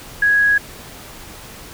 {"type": "tone", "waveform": "sine", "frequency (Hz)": 1661.2, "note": "G#6", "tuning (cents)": 0, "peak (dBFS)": -11, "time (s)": [0.22, 0.58], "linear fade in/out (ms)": 5, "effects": ["pink hiss -37 dBFS RMS until 1.73 s"]}